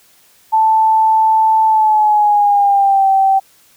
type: tone with pitch glide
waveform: sine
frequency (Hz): 880 to 775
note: A5 to G5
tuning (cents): 0 to -20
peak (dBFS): -8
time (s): 0.52-3.4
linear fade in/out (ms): 20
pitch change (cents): -220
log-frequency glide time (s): 1.66-3.08
effects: white hiss -50 dBFS RMS until 3.76 s